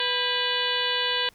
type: harmonic tone with a mistuned harmonic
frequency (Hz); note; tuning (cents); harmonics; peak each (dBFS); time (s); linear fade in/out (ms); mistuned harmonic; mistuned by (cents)
493.9; B4; 0; 1 / 2 / 3 / 4 / 5 / 6 / 7 / 8 / 9; -33 / -32 / -31 / -35 / -35 / -28 / -30 / -32 / -37; 0-1.29; 2; 3; +140
effects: pink hiss -58 dBFS RMS until 1.34 s